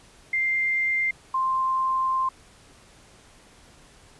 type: tone pair in turn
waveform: sine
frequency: 2097 / 1048.5 Hz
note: C7 / C6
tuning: +3 / +3 cents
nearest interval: octave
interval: 1200 cents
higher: first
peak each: -21 dBFS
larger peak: neither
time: 0.33-1.11 / 1.34-2.29 s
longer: second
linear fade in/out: 5 ms
effects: pink hiss -53 dBFS RMS until 4.19 s + resampled to 24000 Hz